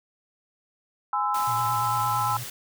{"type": "chord", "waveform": "sine", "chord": "Ab augmented", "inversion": "none", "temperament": "equal with one note detuned", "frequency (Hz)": [830.6, 1023.2, 1318.5], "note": ["Ab5", "C6", "E6"], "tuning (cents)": [0, -39, 0], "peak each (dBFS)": -27, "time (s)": [1.13, 2.37], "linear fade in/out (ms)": 2}
{"type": "noise", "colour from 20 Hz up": "white", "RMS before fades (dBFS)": -37, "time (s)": [1.34, 2.5], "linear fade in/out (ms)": 5}
{"type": "tone with vibrato", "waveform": "sine", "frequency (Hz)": 116.54, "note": "A#2", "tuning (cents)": 0, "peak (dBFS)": -33, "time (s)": [1.47, 2.44], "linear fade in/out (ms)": 10, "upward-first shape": "sine", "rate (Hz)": 8.8, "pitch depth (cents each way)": 78}
{"effects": []}